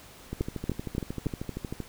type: two click trains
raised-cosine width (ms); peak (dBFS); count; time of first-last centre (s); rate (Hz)
3; -14 / -20; 4 / 20; 0.41-1.267 / 0.33-1.803; 3.5 / 12.9
effects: pink hiss -50 dBFS RMS until 1.88 s